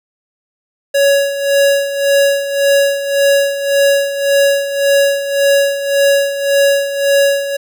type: tone with tremolo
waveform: square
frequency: 559 Hz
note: C#5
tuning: 14 cents sharp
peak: -8 dBFS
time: 0.94-7.57 s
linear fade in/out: 10 ms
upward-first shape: sine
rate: 1.8 Hz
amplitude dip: 70%
effects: none